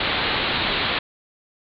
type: low-pass noise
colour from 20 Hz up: white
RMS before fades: -23 dBFS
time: 0-0.99 s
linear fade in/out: 5 ms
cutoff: 4200 Hz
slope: 96 dB/octave
effects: none